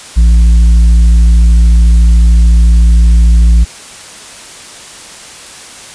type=tone with tanh clipping; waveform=sine; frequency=57.1 Hz; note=A#1; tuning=35 cents flat; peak=-3 dBFS; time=0.16-3.65 s; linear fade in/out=20 ms; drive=5 dB; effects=white hiss -30 dBFS RMS until 5.94 s + resampled to 22050 Hz